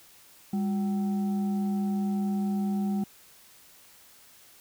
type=tone with frequency modulation; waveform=sine; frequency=201.4 Hz; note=G3; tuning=47 cents sharp; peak=-25 dBFS; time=0.53-3.04 s; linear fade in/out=5 ms; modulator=562 Hz; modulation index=0.34; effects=white hiss -55 dBFS RMS until 4.6 s